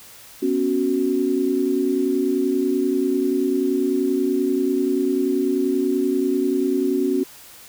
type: chord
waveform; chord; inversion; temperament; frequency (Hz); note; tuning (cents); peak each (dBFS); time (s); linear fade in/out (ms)
sine; B suspended second; none; equal; 246.9 / 277.2 / 370; B3 / C#4 / F#4; 0 / 0 / 0; -25 / -21 / -21; 0.42-7.24; 10
effects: white hiss -44 dBFS RMS until 7.68 s